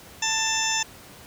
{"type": "harmonic tone", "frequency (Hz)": 888, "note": "A5", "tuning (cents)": 16, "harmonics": [1, 2, 3, 4, 6, 7, 8], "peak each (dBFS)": [-30, -30, -30, -30, -30, -30, -30], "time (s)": [0.22, 0.83], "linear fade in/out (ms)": 5, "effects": ["pink hiss -46 dBFS RMS until 1.26 s", "high-pass 60 Hz 12 dB/octave"]}